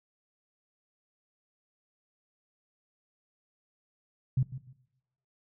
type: tone with echo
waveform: sine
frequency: 130.1 Hz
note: C3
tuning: 9 cents flat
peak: -22 dBFS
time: 4.37-4.43 s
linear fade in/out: 5 ms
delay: 150 ms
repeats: 2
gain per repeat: -14 dB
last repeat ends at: 4.73 s
effects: noise-tail reverb RT60 0.9 s tail -19 dB re dry